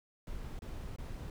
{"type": "noise with dropouts", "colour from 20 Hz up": "brown", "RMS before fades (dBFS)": -42, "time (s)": [0.27, 1.3], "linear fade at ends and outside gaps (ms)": 2, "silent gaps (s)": [[0.591, 0.62], [0.962, 0.984]], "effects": []}